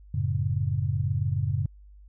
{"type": "chord", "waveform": "sine", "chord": "F# minor", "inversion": "none", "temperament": "just", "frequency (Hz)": [92.5, 111, 138.75], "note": ["F#2", "A2", "C#3"], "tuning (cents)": [0, 16, 2], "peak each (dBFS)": [-28, -28, -28], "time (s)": [0.14, 1.66], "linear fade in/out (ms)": 5, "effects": ["added 50 Hz sine -47 dBFS peak until 2.08 s"]}